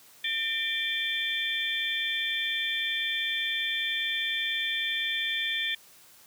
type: tone cluster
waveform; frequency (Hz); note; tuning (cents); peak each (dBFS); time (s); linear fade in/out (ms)
sine; 1812 / 2353 / 3173 / 3495; A#6 / D7 / G7 / A7; -50 / +3 / +20 / -12; -33 / -33 / -34 / -31; 0.24-5.75; 5
effects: white hiss -55 dBFS RMS until 6.26 s + high-pass 80 Hz 12 dB/octave